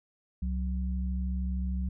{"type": "tone pair together", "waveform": "sine", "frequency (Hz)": [66.03, 185], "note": ["C2", "F#3"], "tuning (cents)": [16, 0], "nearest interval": "octave + tritone", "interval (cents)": 1784, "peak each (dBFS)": [-29, -35], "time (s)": [0.42, 1.89], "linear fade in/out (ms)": 5, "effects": []}